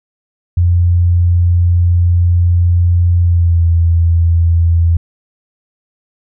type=tone with pitch glide; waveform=sine; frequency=87.31 to 84.09 Hz; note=F2 to E2; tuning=0 to +35 cents; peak=-7 dBFS; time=0.57-4.97 s; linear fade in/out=5 ms; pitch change=-65 cents; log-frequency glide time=3.2-3.64 s; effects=none